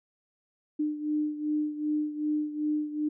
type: beating tone pair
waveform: sine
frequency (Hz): 300.8 / 303.4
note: D4 / D#4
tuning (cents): +42 / -44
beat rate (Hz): 2.6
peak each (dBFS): -28 / -33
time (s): 0.79-3.09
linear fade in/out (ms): 10
effects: none